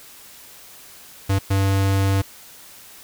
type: tone bursts at uneven times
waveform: square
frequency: 97.5 Hz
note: G2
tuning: 9 cents flat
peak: -17 dBFS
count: 2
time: 1.29-1.39 / 1.5-2.22 s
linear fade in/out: 10 ms
effects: white hiss -44 dBFS RMS until 3.03 s